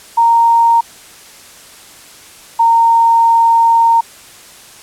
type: tone pair in turn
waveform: sine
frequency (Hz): 927 / 920.6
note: A#5 / A#5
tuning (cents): -10 / -22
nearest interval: unison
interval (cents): 12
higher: first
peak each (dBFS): -6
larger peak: neither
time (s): 0.17-0.81 / 2.59-4.01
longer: second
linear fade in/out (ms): 10
effects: white hiss -38 dBFS RMS until 4.82 s + low-pass 11000 Hz 12 dB/octave